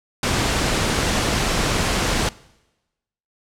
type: noise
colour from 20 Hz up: pink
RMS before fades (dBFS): -20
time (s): 0.23-2.29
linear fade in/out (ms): 2
effects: noise-tail reverb RT60 1.0 s tail -22 dB re dry + low-pass 8000 Hz 12 dB/octave